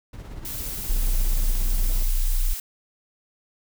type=noise with tremolo; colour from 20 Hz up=brown; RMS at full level=-34 dBFS; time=0.13-2.03 s; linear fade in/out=5 ms; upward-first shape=sine; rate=17 Hz; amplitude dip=45%
type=noise; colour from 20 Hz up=blue; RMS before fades=-33 dBFS; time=0.45-2.6 s; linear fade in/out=2 ms
type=tone; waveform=sine; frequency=30.62 Hz; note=B0; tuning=14 cents flat; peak=-18 dBFS; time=0.89-2.54 s; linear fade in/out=10 ms
effects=none